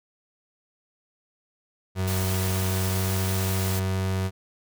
35% pulse tone with pitch glide, 93.9 to 94.66 Hz, F#2 to F#2, +26 to +40 cents, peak -22 dBFS, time 1.95-4.31 s, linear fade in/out 50 ms, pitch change +14 cents, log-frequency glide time 2.78-3.16 s
white noise, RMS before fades -33 dBFS, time 2.07-3.8 s, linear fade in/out 10 ms
effects none

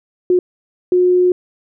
sine tone bursts at uneven times, 361.3 Hz, F#4, 41 cents flat, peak -9 dBFS, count 2, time 0.3-0.39 / 0.92-1.32 s, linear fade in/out 2 ms, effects none

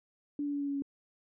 sine tone with pitch steps, 289.8 / 287.6 / 285.5 / 283.3 / 281.2 / 279.1 Hz, D4 / D4 / D4 / C#4 / C#4 / C#4, -23 / -36 / -49 / +38 / +25 / +12 cents, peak -31 dBFS, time 0.39-0.822 s, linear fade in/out 2 ms, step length 72 ms, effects none

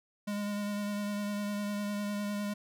square tone with vibrato, 205.3 Hz, G#3, 20 cents flat, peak -33 dBFS, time 0.27-2.54 s, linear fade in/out 10 ms, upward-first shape sine, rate 9.9 Hz, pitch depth 17 cents each way, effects none

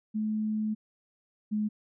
sine tone pair in turn, 215.3 / 212 Hz, A3 / G#3, -37 / +36 cents, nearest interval unison, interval 27 cents, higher first, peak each -27 / -26 dBFS, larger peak second, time 0.14-0.75 / 1.51-1.69 s, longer first, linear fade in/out 20 ms, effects none

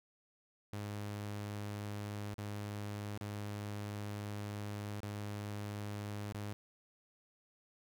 sawtooth tone with dropouts, 103.3 Hz, G#2, 9 cents flat, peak -36 dBFS, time 0.73-6.53 s, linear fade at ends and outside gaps 0 ms, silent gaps 2.341-2.382 / 3.176-3.211 / 5.003-5.032 / 6.324-6.346 s, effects none

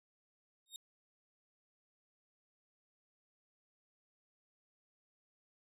sawtooth tone with exponential growth, 3712 Hz, A#7, 8 cents flat, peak -38 dBFS, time 0.66-0.76 s, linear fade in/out 1 ms, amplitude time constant 20 ms, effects resampled to 32000 Hz

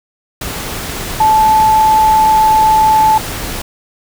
sine tone in noise, 871 Hz, A5, 18 cents flat, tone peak -6 dBFS, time 1.2-3.18 s, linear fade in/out 5 ms, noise pink, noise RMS -22 dBFS, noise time 0.41-3.62 s, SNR +13 dB, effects none

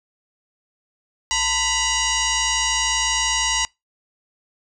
sine tone with frequency modulation, 1864.7 Hz, A#6, in tune, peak -18 dBFS, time 1.31-3.65 s, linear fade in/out 0 ms, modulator 961 Hz, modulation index 5.6, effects noise-tail reverb RT60 0.2 s tail -25 dB re dry

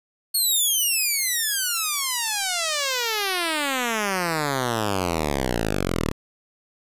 5% pulse exponential sweep, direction down, 4405 to 36.79 Hz, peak -11 dBFS, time 0.34-6.12 s, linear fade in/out 10 ms, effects resampled to 32000 Hz + 8-bit

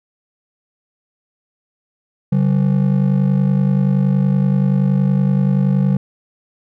triangle ring-modulated tone, 164.81 Hz, E3, in tune, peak -7 dBFS, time 2.32-5.97 s, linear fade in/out 5 ms, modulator 25.3 Hz, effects none

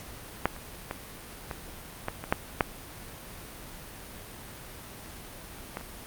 clicks, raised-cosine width 0.5 ms, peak -7 / -27 / -17 / -19 / -14 / -22 / -7 / -6 / -18 / -29 dBFS, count 10, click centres 0.456 / 0.564 / 0.911 / 1.512 / 2.084 / 2.24 / 2.325 / 2.608 / 5.771 / 5.811 s, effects pink hiss -44 dBFS RMS until 6.06 s + Opus 48 kbps

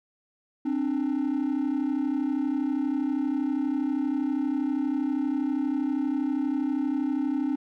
triangle tone pair together, 265.7 / 298.2 Hz, C4 / D4, +27 / +27 cents, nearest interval major second, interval 200 cents, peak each -24 dBFS, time 0.65-7.56 s, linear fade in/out 10 ms, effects tanh soft clip ceiling -18 dBFS

